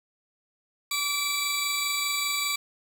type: tone cluster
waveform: 20% pulse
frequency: 1150 / 2325 / 3893 Hz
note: D6 / D7 / B7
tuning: -37 / -18 / -26 cents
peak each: -27 / -24 / -25 dBFS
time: 0.91-2.56 s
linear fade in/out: 5 ms
effects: 8-bit